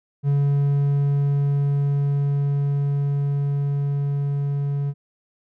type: tone with level ramp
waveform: triangle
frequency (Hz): 141.7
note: C#3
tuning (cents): +38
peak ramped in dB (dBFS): -14 to -19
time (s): 0.23-4.94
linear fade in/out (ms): 50
effects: none